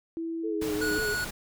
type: tone with pitch glide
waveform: sine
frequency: 329.6 to 309.3 Hz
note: E4 to D#4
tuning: 0 to -10 cents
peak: -30 dBFS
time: 0.17-0.98 s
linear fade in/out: 0 ms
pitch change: -110 cents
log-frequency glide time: 0.51-0.71 s
type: tone with vibrato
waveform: sine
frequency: 426.7 Hz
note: G#4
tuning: 47 cents sharp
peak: -30 dBFS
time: 0.43-1.15 s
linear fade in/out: 20 ms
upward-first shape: sine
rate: 5.6 Hz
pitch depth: 48 cents each way
type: noise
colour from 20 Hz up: pink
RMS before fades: -37 dBFS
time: 0.61-1.31 s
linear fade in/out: 10 ms
type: tone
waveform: square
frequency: 1461 Hz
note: F#6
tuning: 22 cents flat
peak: -29 dBFS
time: 0.81-1.25 s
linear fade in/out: 10 ms
effects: none